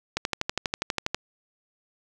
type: click train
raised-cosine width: 0.2 ms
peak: -8 dBFS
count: 13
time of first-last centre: 0.17-1.146 s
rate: 12.3 Hz
effects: none